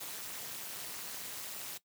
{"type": "noise with amplitude modulation", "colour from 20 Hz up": "white", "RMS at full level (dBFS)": -39, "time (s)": [0, 1.78], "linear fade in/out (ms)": 10, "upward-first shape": "sine", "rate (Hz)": 216, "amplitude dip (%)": 95, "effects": ["noise-tail reverb RT60 0.1 s tail -17 dB re dry", "high-pass 100 Hz 12 dB/octave"]}